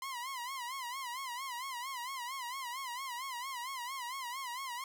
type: tone with vibrato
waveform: sawtooth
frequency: 1020 Hz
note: C6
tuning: 44 cents flat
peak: -35 dBFS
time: 0.02-4.84 s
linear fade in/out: 2 ms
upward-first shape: sine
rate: 4.4 Hz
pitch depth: 130 cents each way
effects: none